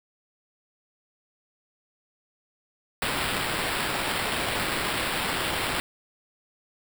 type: noise with sample-and-hold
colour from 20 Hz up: blue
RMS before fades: -28 dBFS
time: 3.02-5.8 s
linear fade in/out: 0 ms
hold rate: 6300 Hz
effects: none